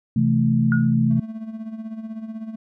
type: chord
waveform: sine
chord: A minor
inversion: first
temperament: equal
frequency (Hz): 130.81 / 164.81 / 220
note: C3 / E3 / A3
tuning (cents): 0 / 0 / 0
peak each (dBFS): -20 / -23 / -18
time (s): 0.16-1.2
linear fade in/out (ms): 5
type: tone with exponential decay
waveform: sine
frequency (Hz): 1443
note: F#6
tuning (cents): -44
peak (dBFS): -20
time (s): 0.72-0.94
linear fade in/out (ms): 1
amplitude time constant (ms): 47
type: tone with tremolo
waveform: triangle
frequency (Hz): 221.4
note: A3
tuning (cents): +11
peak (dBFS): -25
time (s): 1.1-2.56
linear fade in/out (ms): 10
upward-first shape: sine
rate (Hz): 16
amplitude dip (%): 65
effects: none